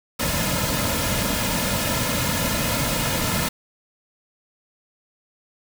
pink noise with comb filter, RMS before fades -23 dBFS, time 0.19-3.49 s, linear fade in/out 10 ms, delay 2.6 ms, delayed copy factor -0.7, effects none

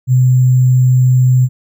sine tone with sample-and-hold, 127.6 Hz, C3, 43 cents flat, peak -6 dBFS, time 0.07-1.49 s, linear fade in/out 50 ms, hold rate 7350 Hz, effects none

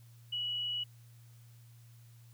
sine tone, 2932 Hz, F#7, 16 cents flat, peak -33 dBFS, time 0.32-0.84 s, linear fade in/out 10 ms, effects added 117 Hz sine -54 dBFS peak until 2.33 s + white hiss -67 dBFS RMS until 2.33 s

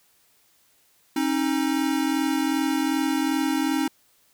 square tone pair together, 270.5 / 313.1 Hz, C#4 / D#4, -42 / +11 cents, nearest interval minor third, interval 253 cents, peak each -25 dBFS, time 1.16-3.88 s, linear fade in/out 5 ms, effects white hiss -62 dBFS RMS until 4.33 s

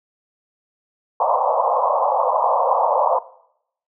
white band-pass noise, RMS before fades -18 dBFS, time 1.2-3.19 s, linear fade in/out 5 ms, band 500 to 1100 Hz, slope 96 dB/octave, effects noise-tail reverb RT60 0.7 s tail -18 dB re dry

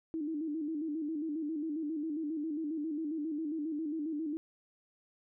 sine tone with vibrato, 308.4 Hz, D#4, 15 cents flat, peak -33 dBFS, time 0.14-4.37 s, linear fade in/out 0 ms, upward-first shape square, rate 7.4 Hz, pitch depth 82 cents each way, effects none

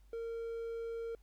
triangle tone, 460 Hz, A#4, 23 cents flat, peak -36 dBFS, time 0.13-1.15 s, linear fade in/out 2 ms, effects added 50 Hz sine -59 dBFS peak until 1.22 s + pink hiss -75 dBFS RMS until 1.22 s

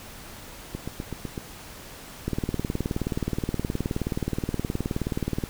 two click trains, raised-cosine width 3 ms, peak -18 / -13 dBFS, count 6 / 61, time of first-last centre 0.75-1.378 / 2.28-5.438 s, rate 7.96 / 19 Hz, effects pink hiss -43 dBFS RMS until 5.49 s

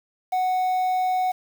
triangle tone with quantisation, 740 Hz, F#5, in tune, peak -18 dBFS, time 0.32-1.32 s, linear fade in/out 10 ms, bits 7, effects none

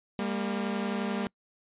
sawtooth tone pair together, 199.98 / 231.4 Hz, G3 / A#3, +35 / -13 cents, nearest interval minor third, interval 252 cents, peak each -27 / -29 dBFS, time 0.19-1.27 s, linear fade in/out 0 ms, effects noise-tail reverb RT60 0.1 s tail -26 dB re dry + resampled to 8000 Hz

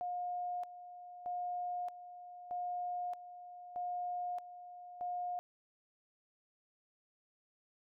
sine tone with tremolo, 714 Hz, F5, 38 cents sharp, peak -36 dBFS, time 0.01-5.39 s, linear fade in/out 0 ms, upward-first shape square, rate 0.8 Hz, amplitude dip 75%, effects none

